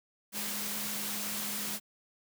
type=tone in noise; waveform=sine; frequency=207.6 Hz; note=G#3; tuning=in tune; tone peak=-44 dBFS; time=0.32-1.8 s; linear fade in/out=50 ms; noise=white; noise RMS=-36 dBFS; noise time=0.32-1.8 s; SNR=-11 dB; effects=high-pass 100 Hz 12 dB/octave